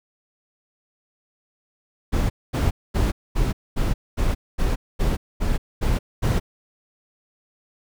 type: noise bursts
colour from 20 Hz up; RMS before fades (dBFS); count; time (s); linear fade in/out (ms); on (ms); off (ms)
brown; -20; 11; 2.12-6.4; 20; 180; 230
effects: none